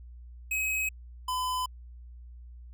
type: tone pair in turn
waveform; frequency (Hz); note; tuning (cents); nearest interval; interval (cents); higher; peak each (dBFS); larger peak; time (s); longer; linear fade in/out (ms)
square; 2545 / 1010; D#7 / B5; +39 / +39; octave + major third; 1600; first; -28 / -29; first; 0.51-0.89 / 1.28-1.66; neither; 5
effects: added 60 Hz sine -44 dBFS peak until 2.73 s